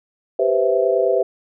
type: chord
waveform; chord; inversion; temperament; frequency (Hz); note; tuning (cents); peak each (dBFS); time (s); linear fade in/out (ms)
sine; C major seventh; second; equal; 392 / 493.9 / 523.3 / 659.3; G4 / B4 / C5 / E5; 0 / 0 / 0 / 0; -20; 0.39-1.23; 5
effects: none